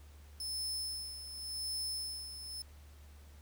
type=tone with tremolo; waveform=sawtooth; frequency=5250 Hz; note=E8; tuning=8 cents flat; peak=-33 dBFS; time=0.4-2.62 s; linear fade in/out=2 ms; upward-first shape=sine; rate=0.89 Hz; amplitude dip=65%; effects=added 73 Hz sine -53 dBFS peak until 3.41 s + pink hiss -64 dBFS RMS until 3.41 s